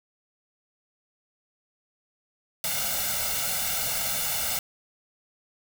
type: noise with comb filter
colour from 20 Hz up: white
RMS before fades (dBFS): -28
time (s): 2.64-4.59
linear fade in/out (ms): 2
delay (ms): 1.4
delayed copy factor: +0.95
effects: none